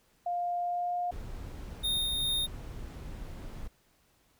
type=tone with pitch glide; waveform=sine; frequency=703 to 708.7 Hz; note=F5 to F5; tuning=+11 to +25 cents; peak=-29 dBFS; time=0.26-1.11 s; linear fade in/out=5 ms; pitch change=+14 cents; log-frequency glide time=0.61-0.96 s
type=noise; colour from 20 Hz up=brown; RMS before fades=-41 dBFS; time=1.11-3.68 s; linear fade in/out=10 ms
type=tone with tremolo; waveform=square; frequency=3684 Hz; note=A#7; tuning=21 cents flat; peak=-28 dBFS; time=1.83-2.47 s; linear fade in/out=20 ms; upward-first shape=sine; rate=2.5 Hz; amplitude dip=25%
effects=pink hiss -68 dBFS RMS until 4.39 s